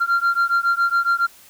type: beating tone pair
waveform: sine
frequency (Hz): 1380 / 1387.2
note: F6 / F6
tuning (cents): -21 / -12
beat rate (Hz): 7.2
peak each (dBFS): -17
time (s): 0-1.27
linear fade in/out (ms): 20
effects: tanh soft clip ceiling -13 dBFS + white hiss -48 dBFS RMS until 1.49 s